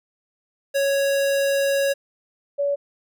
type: tone pair in turn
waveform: square / sine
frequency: 554.4 / 567.7 Hz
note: C#5 / C#5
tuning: 0 / +41 cents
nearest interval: unison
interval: 41 cents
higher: second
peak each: -19 dBFS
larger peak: neither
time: 0.74-1.94 / 2.58-2.76 s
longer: first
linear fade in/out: 20 ms
effects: none